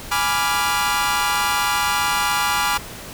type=chord; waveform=sawtooth; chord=G# diminished seventh; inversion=none; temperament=equal; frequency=830.6 / 987.8 / 1174.7 / 1396.9 Hz; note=G#5 / B5 / D6 / F6; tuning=0 / 0 / 0 / 0 cents; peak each=-20 dBFS; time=0.11-2.78 s; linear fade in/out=10 ms; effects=pink hiss -35 dBFS RMS until 3.13 s